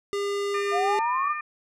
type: tone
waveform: square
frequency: 403.2 Hz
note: G4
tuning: 49 cents sharp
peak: -26 dBFS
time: 0.13-0.99 s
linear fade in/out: 0 ms
type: harmonic tone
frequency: 602 Hz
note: D5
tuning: 43 cents sharp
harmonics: 2 / 3 / 4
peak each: -31 / -35 / -37 dBFS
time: 0.54-1.41 s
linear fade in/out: 5 ms
type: exponential sweep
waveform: sine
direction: up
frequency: 673 to 1244.5 Hz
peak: -23 dBFS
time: 0.71-1.35 s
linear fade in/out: 50 ms
effects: low-pass 8000 Hz 12 dB/octave